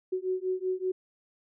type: beating tone pair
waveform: sine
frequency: 369.1 / 374.3 Hz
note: F#4 / F#4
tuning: -4 / +20 cents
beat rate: 5.2 Hz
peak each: -31 dBFS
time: 0.12-0.92 s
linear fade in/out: 10 ms
effects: none